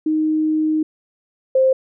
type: tone pair in turn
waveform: sine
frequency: 311.1 / 524.9 Hz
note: D#4 / C5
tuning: 0 / +5 cents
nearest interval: major sixth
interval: 905 cents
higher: second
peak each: -15 / -11 dBFS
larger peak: second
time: 0.06-0.83 / 1.55-1.73 s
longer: first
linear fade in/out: 5 ms
effects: none